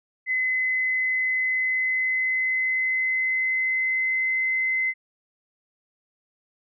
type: tone with pitch glide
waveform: sine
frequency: 2033 to 2054 Hz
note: B6 to C7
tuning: +50 to -33 cents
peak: -21 dBFS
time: 0.26-4.94 s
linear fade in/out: 50 ms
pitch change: +17 cents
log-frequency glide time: 1.38-4.38 s
effects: none